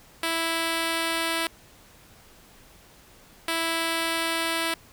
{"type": "tone pair in turn", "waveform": "5% pulse", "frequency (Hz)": [329.6, 329.6], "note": ["E4", "E4"], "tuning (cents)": [0, 0], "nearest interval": "unison", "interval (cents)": 0, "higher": "neither", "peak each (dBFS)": -13, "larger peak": "neither", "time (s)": [[0.23, 1.47], [3.48, 4.74]], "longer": "second", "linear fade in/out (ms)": 2, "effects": ["pink hiss -53 dBFS RMS until 4.92 s"]}